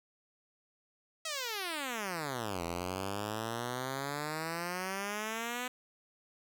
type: exponential two-way sweep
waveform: 5% pulse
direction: down then up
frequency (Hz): 659.3 to 83.6 to 253.1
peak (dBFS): -24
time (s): 1.25-5.68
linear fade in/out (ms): 5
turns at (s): 2.63
effects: none